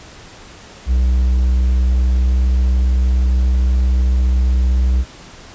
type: tone with pitch glide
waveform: triangle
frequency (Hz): 62.7 to 63.06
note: B1 to B1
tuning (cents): +27 to +37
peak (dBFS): -9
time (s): 0.86-5.05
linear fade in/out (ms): 50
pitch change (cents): +10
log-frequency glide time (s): 2.22-2.31
effects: pink hiss -39 dBFS RMS until 5.54 s + resampled to 16000 Hz